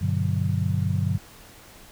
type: chord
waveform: sine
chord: G major seventh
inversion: none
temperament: just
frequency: 98 / 122.5 / 147 / 183.75 Hz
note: G2 / B2 / D3 / F#3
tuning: 0 / -14 / +2 / -12 cents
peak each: -24 / -29 / -27 / -29 dBFS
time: 0.01-1.18 s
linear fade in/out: 10 ms
effects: pink hiss -48 dBFS RMS until 1.91 s